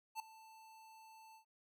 square tone with ADSR envelope, 885 Hz, A5, 10 cents sharp, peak -39 dBFS, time 0.15-1.45 s, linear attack 48 ms, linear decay 4 ms, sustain -19 dB, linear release 100 ms, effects none

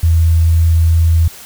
sine tone, 82.41 Hz, E2, in tune, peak -7 dBFS, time 0.03-1.28 s, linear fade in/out 5 ms, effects white hiss -35 dBFS RMS until 1.45 s

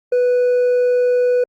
sine tone with hard clipping, 493.9 Hz, B4, in tune, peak -13 dBFS, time 0.12-1.44 s, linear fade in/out 5 ms, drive 2 dB, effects Opus 48 kbps

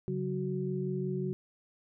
sine tone cluster, 140.9 / 186.4 / 370.8 Hz, C#3 / F#3 / F#4, +29 / +13 / +4 cents, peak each -35 / -35 / -35 dBFS, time 0.08-1.33 s, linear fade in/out 0 ms, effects none

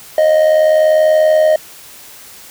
triangle tone with amplitude modulation, 622.3 Hz, D#5, in tune, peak -3 dBFS, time 0.18-1.56 s, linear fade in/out 2 ms, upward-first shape sine, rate 80.3 Hz, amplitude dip 55%, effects white hiss -37 dBFS RMS until 2.5 s

